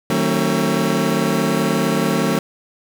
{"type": "chord", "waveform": "25% pulse", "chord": "D# diminished seventh", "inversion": "none", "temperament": "just", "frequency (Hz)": [155.56, 186.68, 224, 268.8], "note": ["D#3", "F#3", "A3", "C4"], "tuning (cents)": [0, 16, 31, 47], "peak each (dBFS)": [-19, -18, -17, -19], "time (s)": [0.1, 2.39], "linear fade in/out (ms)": 2, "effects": []}